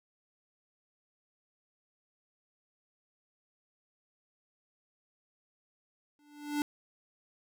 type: tone with exponential growth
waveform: square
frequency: 293.7 Hz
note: D4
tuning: in tune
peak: -27 dBFS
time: 6.19-6.62 s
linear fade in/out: 1 ms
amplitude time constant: 93 ms
effects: none